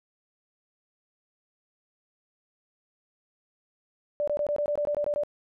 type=tone bursts; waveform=sine; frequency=587.3 Hz; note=D5; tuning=in tune; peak=-24 dBFS; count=11; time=4.2-5.235 s; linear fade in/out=0 ms; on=75 ms; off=21 ms; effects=none